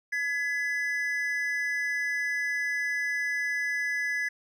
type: tone pair together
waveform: triangle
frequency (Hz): 1688.2 / 2005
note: G#6 / B6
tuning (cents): +28 / +26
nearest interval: minor third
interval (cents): 298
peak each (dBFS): -28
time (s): 0.12-4.29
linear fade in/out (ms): 10
effects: none